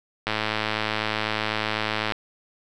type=click train; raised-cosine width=0.3 ms; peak=-8 dBFS; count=201; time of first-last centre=0.27-2.122 s; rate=108 Hz; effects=none